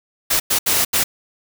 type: noise bursts at uneven times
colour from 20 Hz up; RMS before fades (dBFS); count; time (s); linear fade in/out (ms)
white; -17; 4; 0.3-0.4 / 0.5-0.59 / 0.66-0.85 / 0.93-1.04; 10
effects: none